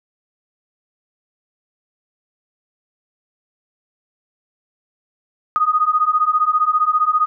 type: beating tone pair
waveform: sine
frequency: 1234 / 1249 Hz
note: D#6 / D#6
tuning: -15 / +6 cents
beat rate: 15 Hz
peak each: -17 / -16 dBFS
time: 5.56-7.26 s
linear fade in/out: 0 ms
effects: none